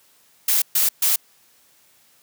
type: noise bursts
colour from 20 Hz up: blue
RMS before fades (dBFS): -18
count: 3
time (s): 0.48-1.16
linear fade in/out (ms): 5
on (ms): 140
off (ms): 130
effects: white hiss -57 dBFS RMS until 2.22 s + high-pass 80 Hz 12 dB/octave